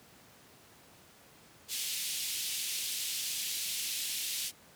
pink band-pass noise, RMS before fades -36 dBFS, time 1.68-4.52 s, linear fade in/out 50 ms, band 2800 to 15000 Hz, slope 24 dB/octave, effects pink hiss -58 dBFS RMS until 4.75 s + high-pass 100 Hz 12 dB/octave

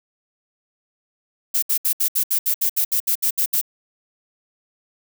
violet noise bursts, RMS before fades -19 dBFS, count 14, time 1.54-3.614 s, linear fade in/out 10 ms, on 85 ms, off 68 ms, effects none

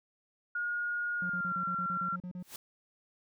sine tone with pitch glide, 1433 to 1369.1 Hz, F6 to F6, +44 to -35 cents, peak -31 dBFS, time 0.55-2.16 s, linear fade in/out 5 ms, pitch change -79 cents, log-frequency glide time 1.18-1.57 s
triangle tone bursts, 180 Hz, F#3, 47 cents flat, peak -36 dBFS, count 11, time 1.22-2.427 s, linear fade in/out 2 ms, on 77 ms, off 36 ms
white noise with exponential growth, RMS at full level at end -40 dBFS, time 2.39-2.56 s, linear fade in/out 2 ms, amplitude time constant 35 ms
effects none

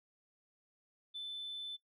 sine tone, 3520 Hz, A7, in tune, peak -39 dBFS, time 1.14-1.77 s, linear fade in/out 20 ms, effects noise-tail reverb RT60 0.1 s tail -20 dB re dry + tanh soft clip ceiling -37 dBFS

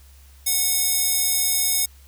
square tone with high-pass filter, 735 Hz, F#5, 12 cents flat, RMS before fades -21 dBFS, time 0.46-1.86 s, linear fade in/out 10 ms, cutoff 7100 Hz, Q 0.69, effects added 68 Hz sine -46 dBFS peak until 2.07 s + white hiss -55 dBFS RMS until 2.07 s

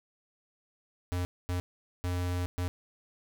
square tone bursts at uneven times, 89.2 Hz, F2, 37 cents sharp, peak -30 dBFS, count 4, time 1.12-1.25 / 1.49-1.6 / 2.04-2.46 / 2.58-2.68 s, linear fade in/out 0 ms, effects none

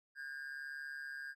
triangle tone with amplitude modulation, 1614 Hz, G#6, 50 cents flat, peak -38 dBFS, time 0.15-1.35 s, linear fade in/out 50 ms, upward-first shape sine, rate 141 Hz, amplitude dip 70%, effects none

